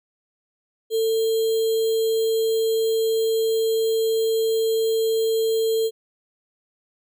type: tone with sample-and-hold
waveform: sine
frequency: 447 Hz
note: A4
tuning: 27 cents sharp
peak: -18 dBFS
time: 0.9-5.91 s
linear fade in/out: 50 ms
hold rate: 3675 Hz
effects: none